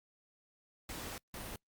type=noise bursts at uneven times; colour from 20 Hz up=pink; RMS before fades=-44 dBFS; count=2; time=0.89-1.18 / 1.34-1.56 s; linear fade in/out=2 ms; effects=noise-tail reverb RT60 0.1 s tail -26 dB re dry + Opus 48 kbps